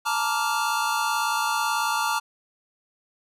square chord, Bb major seventh, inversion third, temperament just, 874.1 / 932.3 / 1165.4 / 1398.5 Hz, A5 / Bb5 / D6 / F6, -12 / 0 / -14 / +2 cents, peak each -29 dBFS, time 0.05-2.2 s, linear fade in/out 20 ms, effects resampled to 32000 Hz

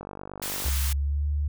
click train, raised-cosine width 1 ms, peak -23 dBFS, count 34, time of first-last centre 0.01-0.683 s, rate 49 Hz
white high-pass noise, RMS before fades -32 dBFS, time 0.42-0.93 s, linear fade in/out 5 ms, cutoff 910 Hz, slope 24 dB/octave
sine tone with pitch glide, 68.3 to 73.2 Hz, C#2 to D2, -25 to -5 cents, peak -23 dBFS, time 0.65-1.48 s, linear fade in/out 5 ms, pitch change +120 cents, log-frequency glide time 0.78-1.26 s
effects none

